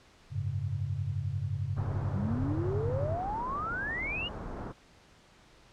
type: chord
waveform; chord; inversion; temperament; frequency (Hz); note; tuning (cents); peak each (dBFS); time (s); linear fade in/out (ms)
sine; F# suspended second; none; equal; 92.5 / 103.83 / 138.59; F#2 / G#2 / C#3; 0 / 0 / 0; -35 / -34 / -35; 0.3-3.18; 50
type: low-pass noise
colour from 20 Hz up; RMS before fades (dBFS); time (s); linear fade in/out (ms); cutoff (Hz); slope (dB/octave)
pink; -40; 1.76-4.73; 20; 1300; 24
type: exponential sweep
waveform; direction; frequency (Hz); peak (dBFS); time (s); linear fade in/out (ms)
sine; up; 184 to 2952; -32; 2.14-4.29; 20
effects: pink hiss -59 dBFS RMS until 5.72 s + low-pass 6000 Hz 12 dB/octave